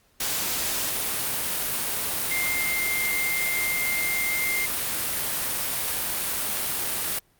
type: tone in noise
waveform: sine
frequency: 2105 Hz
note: C7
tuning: 10 cents sharp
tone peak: -25 dBFS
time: 2.31-4.66 s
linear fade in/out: 5 ms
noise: white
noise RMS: -27 dBFS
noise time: 0.2-7.19 s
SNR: -1 dB
effects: pink hiss -63 dBFS RMS until 7.39 s + Opus 48 kbps